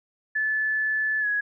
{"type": "tone with pitch glide", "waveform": "sine", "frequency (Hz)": [1736, 1672], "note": ["A6", "G#6"], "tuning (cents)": [-24, 11], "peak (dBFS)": -22, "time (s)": [0.35, 1.41], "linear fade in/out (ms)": 10, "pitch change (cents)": -65, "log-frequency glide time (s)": [1.2, 1.27], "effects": []}